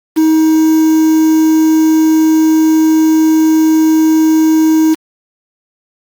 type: tone with quantisation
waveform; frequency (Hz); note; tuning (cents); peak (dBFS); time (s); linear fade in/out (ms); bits
triangle; 316.6; D#4; +30; -4; 0.16-4.95; 20; 4
effects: Opus 32 kbps